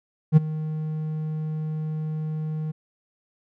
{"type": "tone with ADSR envelope", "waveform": "triangle", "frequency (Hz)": 155.56, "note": "D#3", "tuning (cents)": 0, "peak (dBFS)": -6, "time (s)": [0.32, 2.72], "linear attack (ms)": 48, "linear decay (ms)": 18, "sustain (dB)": -18, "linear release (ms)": 14, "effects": []}